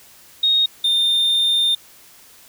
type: tone pair in turn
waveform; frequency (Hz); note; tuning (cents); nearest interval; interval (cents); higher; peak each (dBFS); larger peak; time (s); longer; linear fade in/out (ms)
sine / triangle; 3729 / 3621; A#7 / A7; 0 / +49; minor second; 51; first; -13; neither; 0.43-0.66 / 0.84-1.75; second; 5
effects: white hiss -47 dBFS RMS until 2.48 s